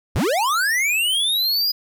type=linear sweep; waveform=square; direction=up; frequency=36.71 to 4978 Hz; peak=-18 dBFS; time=0.15-1.72 s; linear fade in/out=10 ms; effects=10-bit